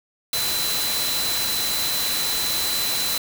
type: tone in noise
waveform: sine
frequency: 4026 Hz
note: B7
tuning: 33 cents sharp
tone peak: -25 dBFS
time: 0.33-3.18 s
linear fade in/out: 2 ms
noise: white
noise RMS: -25 dBFS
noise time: 0.33-3.18 s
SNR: -3 dB
effects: none